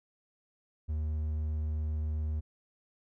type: tone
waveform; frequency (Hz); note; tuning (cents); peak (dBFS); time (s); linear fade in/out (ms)
triangle; 76.9; D#2; -20; -28; 0.88-2.41; 20
effects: none